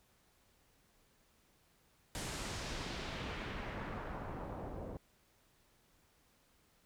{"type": "noise with low-pass filter sweep", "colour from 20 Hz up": "pink", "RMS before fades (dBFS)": -43, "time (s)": [2.15, 4.97], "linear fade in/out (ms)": 0, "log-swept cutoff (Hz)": [10000, 550], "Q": 1.1, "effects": ["pink hiss -71 dBFS RMS until 6.85 s"]}